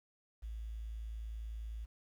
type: tone with quantisation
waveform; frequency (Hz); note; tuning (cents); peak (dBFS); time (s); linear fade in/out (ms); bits
sine; 55.1; A1; +3; -40; 0.42-1.86; 20; 11
effects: none